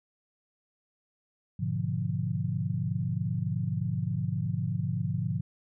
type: chord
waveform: sine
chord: G# diminished seventh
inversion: none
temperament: equal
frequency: 103.83 / 123.47 / 146.83 / 174.61 Hz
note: G#2 / B2 / D3 / F3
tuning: 0 / 0 / 0 / 0 cents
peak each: -33 dBFS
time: 1.59-5.41 s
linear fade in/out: 10 ms
effects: none